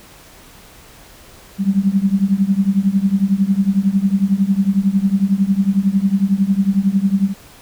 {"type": "tone with tremolo", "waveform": "sine", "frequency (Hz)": 195.7, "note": "G3", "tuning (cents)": -3, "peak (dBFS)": -8, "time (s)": [1.58, 7.34], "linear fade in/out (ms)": 50, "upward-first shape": "triangle", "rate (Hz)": 11, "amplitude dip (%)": 95, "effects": ["pink hiss -43 dBFS RMS until 7.61 s"]}